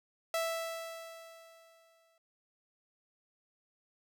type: tone with exponential decay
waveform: sawtooth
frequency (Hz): 659.3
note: E5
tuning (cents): 0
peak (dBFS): -26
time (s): 0.34-2.18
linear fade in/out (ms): 2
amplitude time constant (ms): 400
effects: none